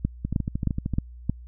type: two click trains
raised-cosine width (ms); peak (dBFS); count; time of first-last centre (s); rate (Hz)
5; -14 / -10; 10 / 5; 0.25-0.937 / 0.05-1.296; 13.1 / 3.21
effects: added 60 Hz sine -40 dBFS peak until 1.47 s